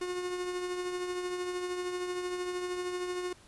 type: tone with tremolo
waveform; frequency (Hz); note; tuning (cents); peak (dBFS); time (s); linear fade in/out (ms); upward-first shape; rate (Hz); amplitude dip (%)
45% pulse; 360; F#4; -47; -31; 0.01-3.33; 5; triangle; 13; 45
effects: pink hiss -58 dBFS RMS until 3.47 s + resampled to 24000 Hz